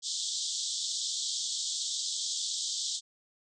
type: band-pass noise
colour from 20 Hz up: pink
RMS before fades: -34 dBFS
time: 0.02-3.01 s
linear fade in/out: 50 ms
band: 3300 to 8100 Hz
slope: 96 dB/octave
effects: none